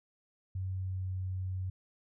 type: tone with pitch glide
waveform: sine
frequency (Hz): 94 to 93.19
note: F#2 to F#2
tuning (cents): +28 to +13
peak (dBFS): -33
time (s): 0.55-1.7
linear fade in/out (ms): 5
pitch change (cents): -15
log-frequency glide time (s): 0.69-1.12
effects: none